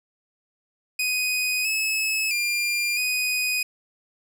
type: tone with pitch steps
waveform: sawtooth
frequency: 2497 / 2590 / 2400 / 2491 Hz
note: D#7 / E7 / D7 / D#7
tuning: +6 / -31 / +37 / +1 cents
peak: -19 dBFS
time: 0.99-3.63 s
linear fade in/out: 5 ms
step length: 660 ms
effects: none